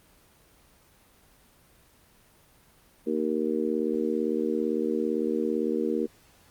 harmonic tone, 77.78 Hz, D#2, in tune, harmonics 3 / 4 / 5 / 6, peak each -30 / -30 / -30 / -30 dBFS, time 3.06-6.07 s, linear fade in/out 20 ms, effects pink hiss -59 dBFS RMS until 6.5 s + Opus 24 kbps

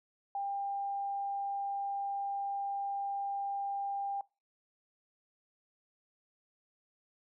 sine tone, 797 Hz, G5, 28 cents sharp, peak -33 dBFS, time 0.35-4.21 s, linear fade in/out 2 ms, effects noise-tail reverb RT60 0.3 s tail -24 dB re dry

